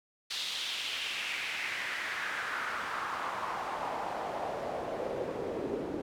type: noise with band-pass filter sweep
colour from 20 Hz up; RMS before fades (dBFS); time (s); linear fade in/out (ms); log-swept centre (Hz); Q
pink; -36; 0.3-6.02; 10; 3900 to 350; 2.6
effects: none